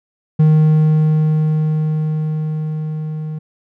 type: tone with level ramp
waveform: triangle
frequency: 155.1 Hz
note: D#3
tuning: 5 cents flat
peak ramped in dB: -5 to -20 dBFS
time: 0.39-3.39 s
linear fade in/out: 10 ms
effects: none